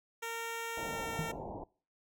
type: tone with pitch glide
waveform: 10% pulse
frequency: 460 to 455.8 Hz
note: A#4 to A#4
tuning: -23 to -39 cents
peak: -29 dBFS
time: 0.22-1.32 s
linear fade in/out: 10 ms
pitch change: -16 cents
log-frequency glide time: 0.79-1.03 s
type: low-pass noise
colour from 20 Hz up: white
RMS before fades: -43 dBFS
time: 0.77-1.64 s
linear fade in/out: 5 ms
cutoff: 940 Hz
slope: 96 dB/octave
type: tone with exponential decay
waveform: sine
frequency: 160 Hz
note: D#3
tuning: 49 cents sharp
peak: -30 dBFS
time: 1.19-1.37 s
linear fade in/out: 0 ms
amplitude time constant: 37 ms
effects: noise-tail reverb RT60 0.4 s tail -23 dB re dry